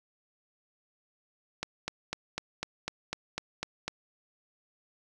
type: click train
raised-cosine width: 0.2 ms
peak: -15 dBFS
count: 10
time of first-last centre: 1.63-3.88 s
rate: 4 Hz
effects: none